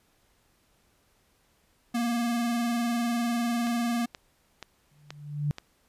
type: tone with vibrato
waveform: square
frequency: 236.2 Hz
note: A#3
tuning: 23 cents sharp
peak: -26 dBFS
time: 1.94-4.06 s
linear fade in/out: 10 ms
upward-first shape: triangle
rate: 20 Hz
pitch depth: 53 cents each way
type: click train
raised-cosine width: 0.2 ms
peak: -21 dBFS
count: 5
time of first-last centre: 3.67-5.584 s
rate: 2.09 Hz
type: tone with exponential growth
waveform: sine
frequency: 146.83 Hz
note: D3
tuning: in tune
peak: -22 dBFS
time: 4.91-5.51 s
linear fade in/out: 0 ms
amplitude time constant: 130 ms
effects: pink hiss -67 dBFS RMS until 5.88 s + resampled to 32000 Hz